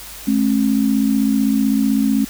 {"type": "tone pair together", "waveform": "sine", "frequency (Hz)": [214.5, 270.3], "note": ["A3", "C#4"], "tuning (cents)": [-44, -44], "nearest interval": "major third", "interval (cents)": 400, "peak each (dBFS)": -16, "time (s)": [0.27, 2.25], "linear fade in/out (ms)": 10, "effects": ["added 50 Hz sine -42 dBFS peak until 2.29 s", "white hiss -35 dBFS RMS until 2.29 s"]}